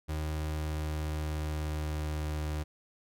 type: tone with pitch glide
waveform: 35% pulse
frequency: 77.2 to 76.27 Hz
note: D#2 to D#2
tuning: -13 to -34 cents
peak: -30 dBFS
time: 0.08-2.64 s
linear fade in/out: 20 ms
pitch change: -21 cents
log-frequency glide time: 0.24-2.39 s
effects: none